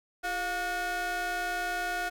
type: ring-modulated tone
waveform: 40% pulse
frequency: 370 Hz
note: F#4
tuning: in tune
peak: -26 dBFS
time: 0.23-2.1 s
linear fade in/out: 20 ms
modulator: 1080 Hz
effects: none